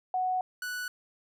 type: tone pair in turn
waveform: sine / 45% pulse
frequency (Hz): 740 / 1480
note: F#5 / F#6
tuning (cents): 0 / 0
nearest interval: octave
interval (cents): 1200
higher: second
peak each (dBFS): -26 / -33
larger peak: first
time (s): 0.14-0.41 / 0.62-0.88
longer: first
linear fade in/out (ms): 2
effects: none